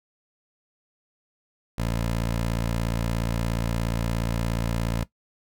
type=tone; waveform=15% pulse; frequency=57 Hz; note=A#1; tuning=38 cents flat; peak=-18 dBFS; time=1.78-5.04 s; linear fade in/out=5 ms; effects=noise-tail reverb RT60 0.1 s tail -17 dB re dry